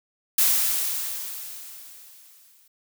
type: noise with exponential decay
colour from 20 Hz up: blue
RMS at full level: -18 dBFS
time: 0.38-2.68 s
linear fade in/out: 5 ms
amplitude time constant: 500 ms
effects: none